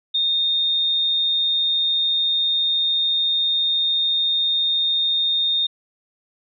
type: tone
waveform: sine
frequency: 3667 Hz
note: A#7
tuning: 29 cents flat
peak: -17 dBFS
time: 0.14-5.67 s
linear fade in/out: 10 ms
effects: none